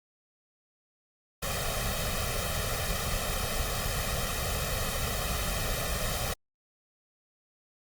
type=noise with comb filter; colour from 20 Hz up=pink; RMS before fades=-31 dBFS; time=1.42-6.34 s; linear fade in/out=10 ms; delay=1.6 ms; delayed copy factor=+0.85; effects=Opus 48 kbps